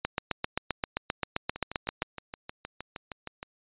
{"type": "two click trains", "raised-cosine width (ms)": 0.3, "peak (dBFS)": [-11, -21], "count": [16, 13], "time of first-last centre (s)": [[0.05, 2.021], [1.56, 3.429]], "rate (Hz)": [7.61, 6.42], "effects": ["resampled to 8000 Hz"]}